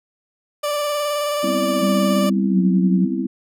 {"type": "tone with vibrato", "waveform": "30% pulse", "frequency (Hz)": 587.3, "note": "D5", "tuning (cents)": 0, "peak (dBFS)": -17, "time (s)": [0.63, 2.3], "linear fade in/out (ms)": 10, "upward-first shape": "square", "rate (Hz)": 19, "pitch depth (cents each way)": 18}
{"type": "chord", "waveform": "sine", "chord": "C major seventh", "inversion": "second", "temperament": "equal", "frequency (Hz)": [196, 246.9, 261.6, 329.6], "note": ["G3", "B3", "C4", "E4"], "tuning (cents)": [0, 0, 0, 0], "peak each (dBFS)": [-25, -27, -24, -25], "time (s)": [1.43, 3.27], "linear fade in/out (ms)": 10}
{"type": "tone with pitch glide", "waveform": "sine", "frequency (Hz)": [196, 185], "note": ["G3", "F#3"], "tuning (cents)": [0, 0], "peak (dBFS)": -14, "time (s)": [1.81, 3.06], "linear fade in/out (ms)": 20, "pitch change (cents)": -100, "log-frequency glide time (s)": [2.49, 2.58]}
{"effects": []}